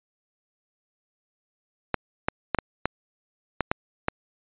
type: clicks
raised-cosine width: 0.5 ms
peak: -7 dBFS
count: 8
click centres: 1.943 / 2.285 / 2.547 / 2.587 / 2.856 / 3.607 / 3.715 / 4.084 s
effects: resampled to 8000 Hz